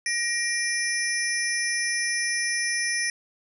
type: tone cluster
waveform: sine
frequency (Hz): 1884 / 2375 / 5330 / 5970 / 9810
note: A#6 / D7 / E8 / F#8 / D#9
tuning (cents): +18 / +19 / +18 / +15 / -26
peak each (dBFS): -27 / -32 / -31 / -31 / -33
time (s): 0.06-3.1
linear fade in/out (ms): 2
effects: none